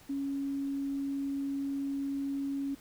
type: tone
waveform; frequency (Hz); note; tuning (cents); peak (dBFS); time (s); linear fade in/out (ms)
sine; 277.2; C#4; 0; -31; 0.09-2.75; 10
effects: pink hiss -57 dBFS RMS until 2.8 s